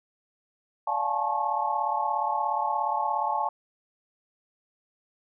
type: tone cluster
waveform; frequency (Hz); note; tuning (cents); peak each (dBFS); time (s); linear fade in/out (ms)
sine; 585 / 703 / 840 / 877 / 1090; D5 / F5 / G#5 / A5 / C#6; -7 / +11 / +19 / -6 / -29; -37 / -33 / -30 / -28 / -31; 0.87-3.49; 5
effects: none